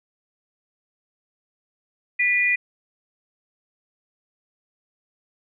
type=tone pair together; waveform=sine; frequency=1975.5 / 2434 Hz; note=B6 / D#7; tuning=0 / -39 cents; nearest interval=major third; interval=361 cents; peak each=-20 dBFS; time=2.19-2.56 s; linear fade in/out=10 ms; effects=none